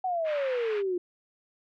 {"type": "exponential sweep", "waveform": "sine", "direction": "down", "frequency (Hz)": [758, 348.4], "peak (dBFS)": -26, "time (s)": [0.04, 0.98], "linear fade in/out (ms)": 5}
{"type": "band-pass noise", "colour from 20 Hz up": "white", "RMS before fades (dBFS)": -41, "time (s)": [0.24, 0.83], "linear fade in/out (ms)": 50, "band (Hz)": [1000, 2500], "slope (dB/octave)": 24}
{"effects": []}